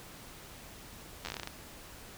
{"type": "slowing click train", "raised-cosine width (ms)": 0.2, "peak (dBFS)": -20, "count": 11, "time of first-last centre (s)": [1.25, 1.474], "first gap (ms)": 10, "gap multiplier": 1.17, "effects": ["pink hiss -50 dBFS RMS until 2.17 s"]}